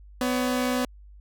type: tone pair together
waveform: sawtooth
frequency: 250.6 / 563 Hz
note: B3 / C#5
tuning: +25 / +27 cents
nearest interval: octave + major second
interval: 1402 cents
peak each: -20 / -27 dBFS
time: 0.21-0.85 s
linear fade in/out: 2 ms
effects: added 50 Hz sine -45 dBFS peak until 1.2 s